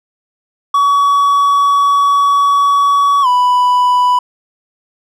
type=tone with pitch glide; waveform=triangle; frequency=1131 to 990.3 Hz; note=C#6 to B5; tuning=+34 to +4 cents; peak=-6 dBFS; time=0.74-4.19 s; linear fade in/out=5 ms; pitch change=-230 cents; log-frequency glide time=3.22-3.27 s; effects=none